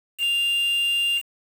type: tone with quantisation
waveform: triangle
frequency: 2794 Hz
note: F7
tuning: in tune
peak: -18 dBFS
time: 0.18-1.22 s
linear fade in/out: 50 ms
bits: 6
effects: none